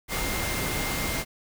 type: tone in noise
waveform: sine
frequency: 2107 Hz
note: C7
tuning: 12 cents sharp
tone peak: -35 dBFS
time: 0.08-1.25 s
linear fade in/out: 50 ms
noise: pink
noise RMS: -29 dBFS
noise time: 0.08-1.25 s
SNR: -9 dB
effects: none